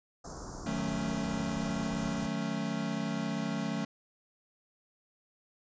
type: band-stop noise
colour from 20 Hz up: pink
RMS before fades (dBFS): -42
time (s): 0.24-2.27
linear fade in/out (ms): 10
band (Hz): 1400 to 5200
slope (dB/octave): 48
type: chord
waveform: square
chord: D# half-diminished seventh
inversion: none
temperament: equal with one note detuned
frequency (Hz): 154.31 / 185 / 220 / 277.2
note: D#3 / F#3 / A3 / C#4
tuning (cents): -14 / 0 / 0 / 0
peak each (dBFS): -40 / -38 / -36 / -39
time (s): 0.66-3.85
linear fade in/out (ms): 5
effects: resampled to 16000 Hz